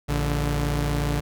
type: tone pair together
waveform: sawtooth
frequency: 56.95 / 145.5 Hz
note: A#1 / D3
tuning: -40 / -16 cents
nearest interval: octave + major third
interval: 1624 cents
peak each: -21 dBFS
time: 0.08-1.21 s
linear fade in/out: 20 ms
effects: none